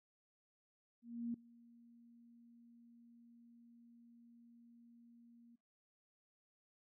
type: tone with ADSR envelope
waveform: sine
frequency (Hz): 235.2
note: A#3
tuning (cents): +16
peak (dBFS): -37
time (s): 1.02-5.56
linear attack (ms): 320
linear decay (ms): 4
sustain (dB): -24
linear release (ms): 10
effects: noise-tail reverb RT60 0.3 s tail -24 dB re dry